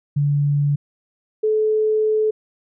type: tone pair in turn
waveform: sine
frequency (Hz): 144.2 / 432.1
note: D3 / A4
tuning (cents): -31 / -31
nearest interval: octave + perfect fifth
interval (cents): 1900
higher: second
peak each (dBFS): -15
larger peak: neither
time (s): 0.16-0.76 / 1.43-2.31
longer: second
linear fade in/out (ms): 10
effects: none